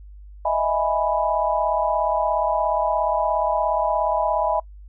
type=chord; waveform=sine; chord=E major seventh; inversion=third; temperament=equal; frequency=622.3 / 659.3 / 830.6 / 987.8 Hz; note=D#5 / E5 / G#5 / B5; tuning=0 / 0 / 0 / 0 cents; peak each=-24 dBFS; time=0.45-4.6 s; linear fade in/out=5 ms; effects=noise-tail reverb RT60 0.1 s tail -25 dB re dry + added 50 Hz sine -39 dBFS peak until 4.88 s